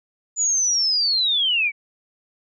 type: linear sweep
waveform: sine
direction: down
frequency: 7020 to 2222 Hz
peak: -17 dBFS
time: 0.36-1.72 s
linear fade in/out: 50 ms
effects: none